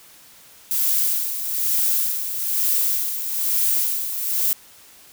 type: noise with tremolo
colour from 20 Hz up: violet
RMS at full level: -19 dBFS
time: 0.71-4.53 s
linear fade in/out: 0 ms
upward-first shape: sine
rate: 1.1 Hz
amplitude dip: 60%
effects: white hiss -48 dBFS RMS until 5.12 s